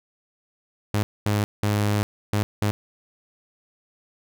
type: tone bursts at uneven times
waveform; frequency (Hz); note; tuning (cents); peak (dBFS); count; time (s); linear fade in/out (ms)
sawtooth; 103.83; G#2; 0; -16; 5; 0.94-1.03 / 1.26-1.44 / 1.63-2.03 / 2.33-2.43 / 2.62-2.71; 0
effects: none